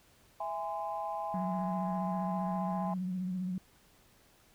sine chord, E augmented, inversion none, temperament just, 659.3 / 824.1 / 1030.1 Hz, E5 / G#5 / B#5, 0 / -14 / -27 cents, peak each -39 / -36 / -40 dBFS, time 0.4-2.94 s, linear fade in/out 5 ms
sine tone with vibrato, 183.6 Hz, F#3, 13 cents flat, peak -32 dBFS, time 1.34-3.58 s, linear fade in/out 2 ms, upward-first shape sine, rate 15 Hz, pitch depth 46 cents each way
effects tanh soft clip ceiling -24 dBFS + pink hiss -64 dBFS RMS until 4.54 s

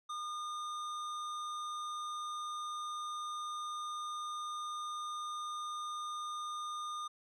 square tone, 1216 Hz, D#6, 40 cents flat, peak -39 dBFS, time 0.09-7.08 s, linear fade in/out 10 ms, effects low-pass 7000 Hz 12 dB/octave

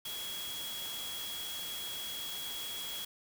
sine tone in noise, 3328 Hz, G#7, 3 cents sharp, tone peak -40 dBFS, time 0.05-3.05 s, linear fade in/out 5 ms, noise white, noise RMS -43 dBFS, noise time 0.05-3.05 s, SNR 0 dB, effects none

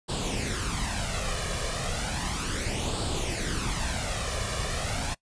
pink noise with flanger, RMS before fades -30 dBFS, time 0.08-5.15 s, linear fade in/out 20 ms, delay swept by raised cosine 0.24 to 1.74 ms, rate 0.34 Hz, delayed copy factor +0.6, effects noise-tail reverb RT60 0.1 s tail -22 dB re dry + resampled to 22050 Hz

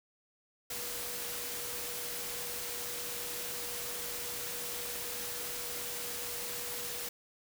sine tone in noise, 482.8 Hz, B4, 39 cents flat, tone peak -48 dBFS, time 0.7-7.09 s, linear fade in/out 5 ms, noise white, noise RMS -39 dBFS, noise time 0.7-7.09 s, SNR -12 dB, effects none

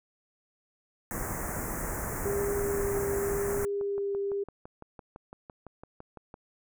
pink band-stop noise, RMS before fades -34 dBFS, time 1.11-3.65 s, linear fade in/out 0 ms, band 2000 to 6500 Hz, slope 48 dB/octave
sine tone with vibrato, 401.2 Hz, G4, 40 cents sharp, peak -28 dBFS, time 2.25-4.44 s, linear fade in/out 10 ms, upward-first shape triangle, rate 0.9 Hz, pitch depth 12 cents each way
click train, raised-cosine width 1 ms, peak -30 dBFS, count 22, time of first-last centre 2.8-6.341 s, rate 5.93 Hz
effects none

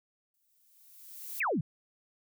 violet noise with exponential growth, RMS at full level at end -38 dBFS, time 0.34-1.4 s, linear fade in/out 2 ms, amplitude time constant 230 ms
sine exponential sweep, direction down, 2794 to 128 Hz, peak -27 dBFS, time 1.4-1.61 s, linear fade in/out 5 ms
effects none

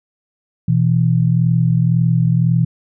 sine tone pair together, 122.9 / 164.81 Hz, B2 / E3, -8 / 0 cents, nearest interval perfect fourth, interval 508 cents, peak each -14 dBFS, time 0.68-2.65 s, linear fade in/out 5 ms, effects none

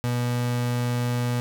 35% pulse tone, 121.7 Hz, B2, 25 cents flat, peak -21 dBFS, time 0.04-1.4 s, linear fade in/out 0 ms, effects none

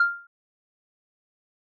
sine tone with exponential decay, 1396.9 Hz, F6, in tune, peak -12 dBFS, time 0-0.27 s, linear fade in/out 5 ms, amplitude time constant 57 ms, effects tanh soft clip ceiling -13 dBFS

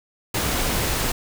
pink noise, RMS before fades -23 dBFS, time 0.34-1.12 s, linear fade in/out 5 ms, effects none

